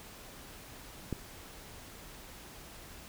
click, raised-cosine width 3 ms, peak -20 dBFS, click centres 1.127 s, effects pink hiss -50 dBFS RMS until 3.08 s

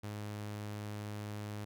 sawtooth tone, 104.5 Hz, G#2, 11 cents sharp, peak -36 dBFS, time 0.03-1.65 s, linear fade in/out 10 ms, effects none

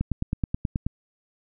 click train, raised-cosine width 5 ms, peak -12 dBFS, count 9, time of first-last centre 0.01-0.866 s, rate 9.35 Hz, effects none

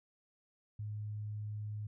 sine tone, 105.5 Hz, G#2, 28 cents sharp, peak -38 dBFS, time 0.79-1.87 s, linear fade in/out 5 ms, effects none

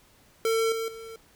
square tone with level steps, 450.8 Hz, A4, 42 cents sharp, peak -23 / -29 / -40 dBFS, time 0.45-1.16 s, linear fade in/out 2 ms, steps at 0.72 / 0.88 s, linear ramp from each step 2 ms, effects pink hiss -59 dBFS RMS until 1.35 s

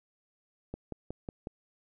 click train, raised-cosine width 2 ms, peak -24 dBFS, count 5, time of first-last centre 0.74-1.471 s, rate 5.47 Hz, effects none

